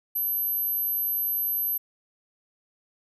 sine tone, 12410 Hz, G9, 19 cents flat, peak -24 dBFS, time 0.15-1.78 s, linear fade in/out 10 ms, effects none

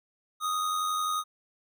square tone with amplitude modulation, 1244.5 Hz, D#6, in tune, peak -26 dBFS, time 0.4-1.24 s, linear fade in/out 50 ms, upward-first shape sine, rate 91.4 Hz, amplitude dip 40%, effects none

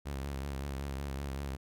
sawtooth tone with vibrato, 69 Hz, C#2, 7 cents flat, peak -32 dBFS, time 0.05-1.57 s, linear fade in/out 20 ms, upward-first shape triangle, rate 5.3 Hz, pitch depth 72 cents each way, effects none

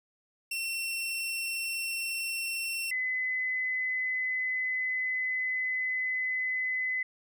sawtooth / sine tone pair in turn, 2711 / 2022 Hz, E7 / B6, +48 / +40 cents, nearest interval perfect fourth, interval 508 cents, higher first, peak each -28 dBFS, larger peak neither, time 0.51-2.91 / 2.91-7.03 s, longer second, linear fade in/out 5 ms, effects none

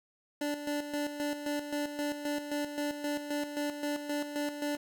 25% pulse tone with tremolo, 292.5 Hz, D4, 7 cents flat, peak -27 dBFS, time 0.41-4.77 s, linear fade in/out 5 ms, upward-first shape square, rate 3.8 Hz, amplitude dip 60%, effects none

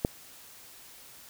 click, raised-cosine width 2 ms, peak -10 dBFS, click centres 0.049 s, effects white hiss -51 dBFS RMS until 1.29 s

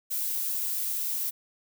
violet noise, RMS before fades -30 dBFS, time 0.1-1.31 s, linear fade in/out 20 ms, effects none

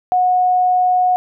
sine tone, 730 Hz, F#5, 24 cents flat, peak -11 dBFS, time 0.12-1.16 s, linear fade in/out 0 ms, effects none

